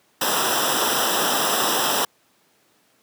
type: noise with comb filter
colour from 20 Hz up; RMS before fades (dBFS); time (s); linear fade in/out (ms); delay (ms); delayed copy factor
pink; -21; 0.21-2.05; 5; 0.45; -0.9
effects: pink hiss -61 dBFS RMS until 3.02 s + high-pass 200 Hz 12 dB/octave